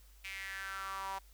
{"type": "tone with high-pass filter sweep", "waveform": "sawtooth", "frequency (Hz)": 193.8, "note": "G3", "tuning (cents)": -20, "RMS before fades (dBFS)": -42, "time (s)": [0.24, 1.19], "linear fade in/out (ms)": 10, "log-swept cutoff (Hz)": [2400, 880], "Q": 5.3, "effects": ["added 50 Hz sine -57 dBFS peak until 1.33 s", "white hiss -66 dBFS RMS until 1.33 s"]}